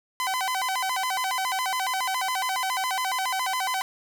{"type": "tone with vibrato", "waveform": "sawtooth", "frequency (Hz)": 880, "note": "A5", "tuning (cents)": 0, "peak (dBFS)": -21, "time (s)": [0.2, 3.82], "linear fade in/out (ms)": 0, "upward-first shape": "square", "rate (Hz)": 7.2, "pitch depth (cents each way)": 250, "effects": []}